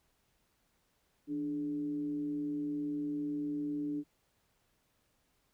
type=tone with frequency modulation; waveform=sine; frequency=293.7 Hz; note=D4; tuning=in tune; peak=-33 dBFS; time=1.27-4.04 s; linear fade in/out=50 ms; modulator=132 Hz; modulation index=0.31; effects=pink hiss -75 dBFS RMS until 5.53 s